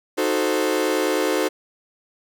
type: chord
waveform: 40% pulse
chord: D# diminished seventh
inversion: none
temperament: equal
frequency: 311.1 / 370 / 440 / 523.3 Hz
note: D#4 / F#4 / A4 / C5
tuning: 0 / 0 / 0 / 0 cents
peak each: -24 dBFS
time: 0.17-1.49 s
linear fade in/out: 20 ms
effects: none